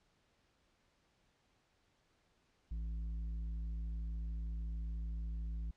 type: tone with tanh clipping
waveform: triangle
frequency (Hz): 55.4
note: A1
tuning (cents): +13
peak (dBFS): -39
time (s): 2.71-5.71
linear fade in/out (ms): 5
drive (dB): 11
effects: pink hiss -75 dBFS RMS until 5.76 s + low-pass 6000 Hz 12 dB/octave